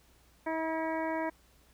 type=harmonic tone with a mistuned harmonic; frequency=320.9 Hz; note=E4; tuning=46 cents flat; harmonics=1 / 2 / 3 / 4 / 5 / 6 / 7; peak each=-35 / -35 / -36 / -50 / -43 / -44 / -46 dBFS; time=0.46-1.3 s; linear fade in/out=10 ms; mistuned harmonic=5; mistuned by=+24 cents; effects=added 60 Hz sine -65 dBFS peak until 1.73 s + pink hiss -65 dBFS RMS until 1.73 s